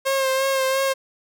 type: tone with vibrato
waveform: sawtooth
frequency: 534 Hz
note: C5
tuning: 35 cents sharp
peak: -15 dBFS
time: 0.05-0.94 s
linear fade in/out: 20 ms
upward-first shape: sine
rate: 2.9 Hz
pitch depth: 28 cents each way
effects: none